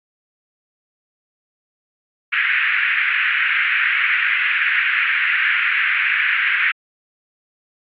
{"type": "band-pass noise", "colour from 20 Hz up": "pink", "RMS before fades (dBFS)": -18, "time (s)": [2.32, 6.72], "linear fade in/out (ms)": 10, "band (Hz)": [1500, 2600], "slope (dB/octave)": 48, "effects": ["AAC 64 kbps"]}